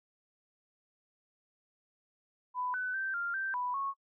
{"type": "tone with pitch steps", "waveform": "sine", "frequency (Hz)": [997, 1503, 1559, 1395, 1564, 989, 1100], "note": ["B5", "F#6", "G6", "F6", "G6", "B5", "C#6"], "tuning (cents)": [16, 27, -10, -2, -4, 2, -14], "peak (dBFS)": -32, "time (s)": [2.54, 3.94], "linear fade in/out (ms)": 50, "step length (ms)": 200, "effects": ["noise-tail reverb RT60 0.1 s tail -24 dB re dry"]}